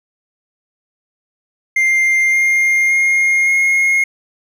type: tone with pitch steps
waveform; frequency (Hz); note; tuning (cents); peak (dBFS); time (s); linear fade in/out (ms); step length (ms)
triangle; 2102 / 2118 / 2134 / 2150; C7 / C7 / C7 / C7; +7 / +21 / +34 / +47; -9; 1.76-4.04; 5; 570
effects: none